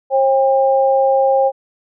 sine tone pair together, 537.5 / 800 Hz, C5 / G5, +47 / +35 cents, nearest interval perfect fifth, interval 688 cents, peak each -12 / -15 dBFS, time 0.1-1.52 s, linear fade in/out 50 ms, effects none

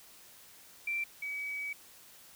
sine tone pair in turn, 2349 / 2276 Hz, D7 / C#7, 0 / +45 cents, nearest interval minor second, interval 55 cents, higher first, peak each -31 / -35 dBFS, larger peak first, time 0.87-1.04 / 1.22-1.73 s, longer second, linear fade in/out 5 ms, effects white hiss -56 dBFS RMS until 2.35 s

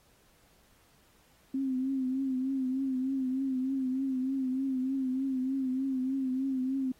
sine tone with vibrato, 263.1 Hz, C4, 10 cents sharp, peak -28 dBFS, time 1.54-6.92 s, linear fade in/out 5 ms, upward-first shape triangle, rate 3.3 Hz, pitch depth 65 cents each way, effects pink hiss -65 dBFS RMS until 6.99 s + AAC 48 kbps

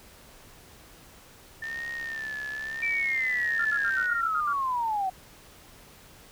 sine tone with vibrato, 1787 Hz, A6, 26 cents sharp, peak -32 dBFS, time 1.62-4.21 s, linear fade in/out 5 ms, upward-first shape sine, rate 0.91 Hz, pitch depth 72 cents each way
click train, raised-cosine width 0.2 ms, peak -26 dBFS, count 163, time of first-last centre 1.64-4.058 s, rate 67 Hz
sine linear sweep, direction down, 2349 to 737 Hz, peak -25 dBFS, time 2.82-5.1 s, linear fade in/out 10 ms
sine tone bursts, 1396.9 Hz, F6, in tune, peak -28 dBFS, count 8, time 3.59-4.531 s, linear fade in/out 5 ms, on 59 ms, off 67 ms
effects pink hiss -52 dBFS RMS until 6.31 s

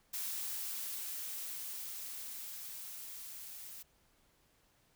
blue noise with level ramp, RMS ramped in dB -39 to -49 dBFS, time 0.13-3.83 s, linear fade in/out 10 ms, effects pink hiss -71 dBFS RMS until 4.95 s

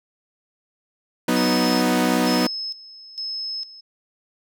sawtooth chord, B major, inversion second, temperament equal, 185 / 246.9 / 311.1 Hz, F#3 / B3 / D#4, 0 / 0 / 0 cents, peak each -20 / -16 / -19 dBFS, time 1.28-2.47 s, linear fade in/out 5 ms
sine tone with tremolo, 5190 Hz, E8, 28 cents flat, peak -26 dBFS, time 1.36-3.81 s, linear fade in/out 10 ms, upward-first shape square, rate 1.1 Hz, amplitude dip 80%
effects none

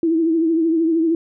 sine tone with vibrato, 326.9 Hz, E4, 14 cents flat, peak -14 dBFS, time 0.03-1.15 s, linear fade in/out 2 ms, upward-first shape triangle, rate 13 Hz, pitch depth 69 cents each way, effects none

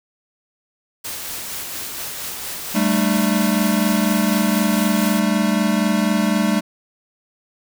white noise with tremolo, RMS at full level -28 dBFS, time 1.04-5.2 s, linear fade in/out 10 ms, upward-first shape sine, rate 4.3 Hz, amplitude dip 25%
square chord, G suspended second, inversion none, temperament equal with one note detuned, 196 / 220 / 300.9 Hz, G3 / A3 / D4, 0 / 0 / +42 cents, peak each -20 / -20 / -24 dBFS, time 2.74-6.61 s, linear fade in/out 20 ms
effects none

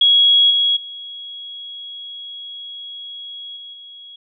sine tone with level steps, 3322 Hz, G#7, in tune, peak -9 / -13 / -30 / -33 / -36 dBFS, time 0.01-4.16 s, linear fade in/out 5 ms, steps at 0.5 / 0.76 / 3.56 / 3.73 s, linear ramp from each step 10 ms, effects none

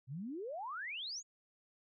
sine exponential sweep, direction up, 119.8 to 7040 Hz, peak -40 dBFS, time 0.07-1.23 s, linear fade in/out 50 ms, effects none

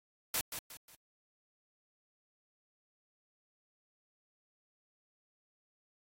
white noise with echo, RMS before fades -33 dBFS, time 0.34-0.41 s, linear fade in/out 2 ms, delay 180 ms, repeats 3, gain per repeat -8 dB, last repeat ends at 0.95 s, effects AAC 48 kbps

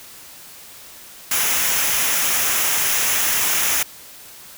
white noise with comb filter, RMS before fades -19 dBFS, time 1.31-3.83 s, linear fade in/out 5 ms, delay 0.23 ms, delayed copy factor -0.5, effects white hiss -41 dBFS RMS until 4.57 s

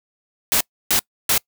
white noise bursts, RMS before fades -17 dBFS, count 3, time 0.52-1.378 s, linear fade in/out 0 ms, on 86 ms, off 300 ms, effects noise-tail reverb RT60 0.1 s tail -26 dB re dry

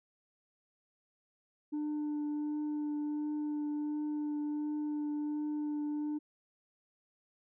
sine tone with vibrato, 298 Hz, D4, 25 cents sharp, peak -30 dBFS, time 1.72-6.19 s, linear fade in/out 20 ms, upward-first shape triangle, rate 1.4 Hz, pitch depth 13 cents each way, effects tanh soft clip ceiling -32 dBFS

